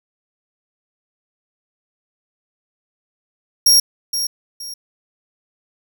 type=tone with echo; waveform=sawtooth; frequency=5588 Hz; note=F8; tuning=in tune; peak=-6 dBFS; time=3.66-3.8 s; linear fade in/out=5 ms; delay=470 ms; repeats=2; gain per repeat=-10 dB; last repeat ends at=4.74 s; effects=none

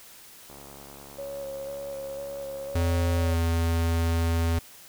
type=click train; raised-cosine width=1 ms; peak=-32 dBFS; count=163; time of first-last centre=0.5-2.814 s; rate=70 Hz
type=tone with vibrato; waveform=sine; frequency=550 Hz; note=C#5; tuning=14 cents flat; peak=-33 dBFS; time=1.18-3.35 s; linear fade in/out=10 ms; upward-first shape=square; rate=2 Hz; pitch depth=19 cents each way
type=tone with pitch glide; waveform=square; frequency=85.3 to 83.21 Hz; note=F2 to E2; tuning=-40 to +17 cents; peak=-23 dBFS; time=2.75-4.59 s; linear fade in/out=5 ms; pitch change=-43 cents; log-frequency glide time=3.2-3.37 s
effects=white hiss -49 dBFS RMS until 4.88 s

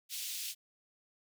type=high-pass noise; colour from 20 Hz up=pink; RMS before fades=-40 dBFS; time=0.09-0.55 s; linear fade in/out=50 ms; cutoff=2900 Hz; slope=24 dB/octave; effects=none

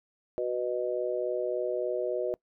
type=chord; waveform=sine; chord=B major; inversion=second; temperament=just; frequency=370.4 / 493.9 / 617.4 Hz; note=F#4 / B4 / D#5; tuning=+2 / 0 / -14 cents; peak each=-32 dBFS; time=0.38-2.34 s; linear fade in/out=0 ms; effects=noise-tail reverb RT60 0.1 s tail -24 dB re dry

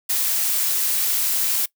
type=noise; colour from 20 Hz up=blue; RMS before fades=-21 dBFS; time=0.09-1.66 s; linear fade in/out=10 ms; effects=noise-tail reverb RT60 0.1 s tail -21 dB re dry

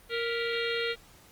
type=harmonic tone with a mistuned harmonic; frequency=465.6 Hz; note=A#4; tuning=2 cents flat; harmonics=1 / 3 / 4 / 5 / 6 / 7 / 8 / 9; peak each=-31 / -36 / -37 / -38 / -39 / -39 / -40 / -41 dBFS; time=0.09-0.96 s; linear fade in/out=50 ms; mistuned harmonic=4; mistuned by=+90 cents; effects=pink hiss -56 dBFS RMS until 1.31 s + Opus 32 kbps

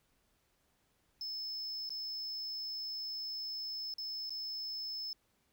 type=tone with dropouts; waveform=triangle; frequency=5240 Hz; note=E8; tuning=11 cents flat; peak=-37 dBFS; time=1.21-5.13 s; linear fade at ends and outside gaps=1 ms; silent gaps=1.892-1.904 / 3.939-3.983 / 4.295-4.305 s; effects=pink hiss -75 dBFS RMS until 5.52 s

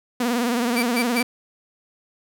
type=tone with vibrato; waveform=sawtooth; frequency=240 Hz; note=B3; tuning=49 cents flat; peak=-16 dBFS; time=0.2-1.23 s; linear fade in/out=5 ms; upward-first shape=sine; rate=19 Hz; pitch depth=82 cents each way
type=tone bursts; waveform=35% pulse; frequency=2324 Hz; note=D7; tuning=19 cents flat; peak=-20 dBFS; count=3; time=0.76-1.227 s; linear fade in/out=10 ms; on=69 ms; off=130 ms
effects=none

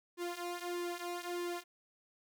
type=tone with flanger; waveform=sawtooth; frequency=350.3 Hz; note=F4; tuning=5 cents sharp; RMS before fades=-40 dBFS; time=0.17-1.64 s; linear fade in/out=50 ms; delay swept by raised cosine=1.5 to 3.5 ms; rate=1.6 Hz; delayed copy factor=-0.8; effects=none

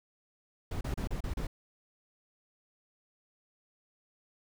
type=noise bursts; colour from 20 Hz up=brown; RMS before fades=-34 dBFS; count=6; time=0.71-1.47 s; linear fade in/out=5 ms; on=100 ms; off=32 ms; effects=none

